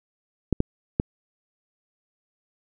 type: clicks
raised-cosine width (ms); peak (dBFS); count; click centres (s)
3; -7; 3; 0.527 / 0.604 / 0.999
effects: none